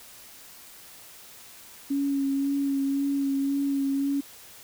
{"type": "tone with vibrato", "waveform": "sine", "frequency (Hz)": 277.2, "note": "C#4", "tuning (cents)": 0, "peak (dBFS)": -23, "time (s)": [1.9, 4.21], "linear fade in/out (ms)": 10, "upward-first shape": "sine", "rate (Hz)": 1.9, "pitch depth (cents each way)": 20, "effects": ["white hiss -48 dBFS RMS until 4.63 s"]}